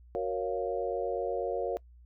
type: chord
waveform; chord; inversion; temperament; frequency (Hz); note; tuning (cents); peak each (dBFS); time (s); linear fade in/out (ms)
sine; Gb major seventh; none; equal; 370 / 466.2 / 554.4 / 698.5; Gb4 / Bb4 / Db5 / F5; 0 / 0 / 0 / 0; -36 / -33 / -34 / -37; 0.15-1.77; 0
effects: noise-tail reverb RT60 0.1 s tail -23 dB re dry + added 60 Hz sine -52 dBFS peak until 2.05 s